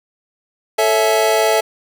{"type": "chord", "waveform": "square", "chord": "A major seventh", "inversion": "none", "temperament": "equal with one note detuned", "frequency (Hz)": [440, 554.4, 659.3, 852.5], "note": ["A4", "C#5", "E5", "G#5"], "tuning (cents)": [0, 0, 0, 45], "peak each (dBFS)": [-18, -23, -17, -20], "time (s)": [0.78, 1.61], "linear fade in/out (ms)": 10, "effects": []}